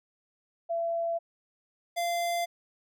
sine / square tone pair in turn, 673 / 689.9 Hz, E5 / F5, +36 / -21 cents, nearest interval unison, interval 43 cents, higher second, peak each -27 / -28 dBFS, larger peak first, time 0.69-1.19 / 1.96-2.46 s, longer neither, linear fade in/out 20 ms, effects none

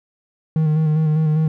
triangle tone with vibrato, 155.56 Hz, D#3, in tune, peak -12 dBFS, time 0.56-1.48 s, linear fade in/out 2 ms, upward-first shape square, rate 5 Hz, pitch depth 27 cents each way, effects none

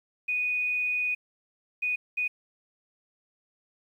sine tone bursts at uneven times, 2479 Hz, D#7, 7 cents flat, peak -25 dBFS, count 3, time 0.28-1.15 / 1.82-1.96 / 2.17-2.28 s, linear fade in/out 10 ms, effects 10-bit

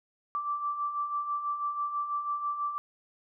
sine beating tone pair, 1164 / 1170.1 Hz, D6 / D6, -16 / -7 cents, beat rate 6.1 Hz, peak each -38 / -30 dBFS, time 0.35-2.78 s, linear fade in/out 0 ms, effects none

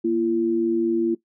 sine tone pair together, 234.2 / 339 Hz, A#3 / E4, +8 / +49 cents, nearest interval tritone, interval 641 cents, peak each -25 / -19 dBFS, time 0.04-1.15 s, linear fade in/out 10 ms, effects noise-tail reverb RT60 0.1 s tail -17 dB re dry

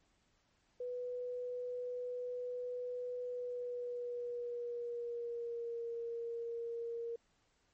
sine tone with pitch glide, 493.9 to 466.4 Hz, B4 to A#4, 0 to +1 cents, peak -38 dBFS, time 0.8-7.16 s, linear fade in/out 5 ms, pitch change -99 cents, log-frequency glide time 3.24-5.84 s, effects pink hiss -75 dBFS RMS until 7.73 s + MP3 32 kbps

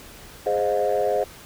sine chord, F minor seventh, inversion first, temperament equal with one note detuned, 415.3 / 523.3 / 622.3 / 714.8 Hz, Ab4 / C5 / Eb5 / F5, 0 / 0 / 0 / +40 cents, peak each -24 / -23 / -24 / -25 dBFS, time 0.46-1.24 s, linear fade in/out 5 ms, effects tanh soft clip ceiling -13 dBFS + pink hiss -44 dBFS RMS until 1.45 s

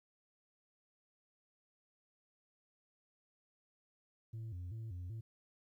sine tone with vibrato, 100 Hz, G2, 35 cents sharp, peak -39 dBFS, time 4.33-5.21 s, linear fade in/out 10 ms, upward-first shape square, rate 2.6 Hz, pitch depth 200 cents each way, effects tanh soft clip ceiling -41 dBFS + 13-bit

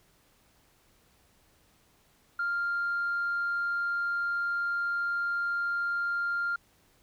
sine tone, 1396.9 Hz, F6, in tune, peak -26 dBFS, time 2.39-6.56 s, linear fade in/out 5 ms, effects tanh soft clip ceiling -24 dBFS + pink hiss -65 dBFS RMS until 7.02 s

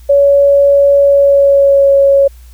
sine tone with pitch glide, 563 to 554 Hz, C#5 to C#5, +27 to -1 cents, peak -4 dBFS, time 0.09-2.28 s, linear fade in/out 10 ms, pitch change -28 cents, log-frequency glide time 1.05-1.91 s, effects added 60 Hz sine -33 dBFS peak until 2.53 s + white hiss -48 dBFS RMS until 2.53 s

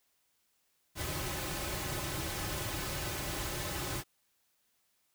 pink noise with comb filter, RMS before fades -37 dBFS, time 0.95-4.04 s, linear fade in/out 50 ms, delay 4.3 ms, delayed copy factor -0.65, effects white hiss -75 dBFS RMS until 5.14 s

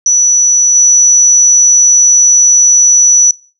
sine tone with level steps, 5920 Hz, F#8, in tune, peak -5 / -3 dBFS, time 0.06-3.31 s, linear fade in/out 2 ms, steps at 0.75 s, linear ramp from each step 5 ms, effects noise-tail reverb RT60 0.4 s tail -24 dB re dry

